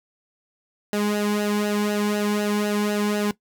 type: tone with flanger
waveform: sawtooth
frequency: 207.7 Hz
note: G#3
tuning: in tune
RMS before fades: -23 dBFS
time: 0.93-3.31 s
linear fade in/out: 0 ms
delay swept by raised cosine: 0.87 to 1.58 ms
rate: 4 Hz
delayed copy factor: -0.75
effects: noise-tail reverb RT60 0.1 s tail -18 dB re dry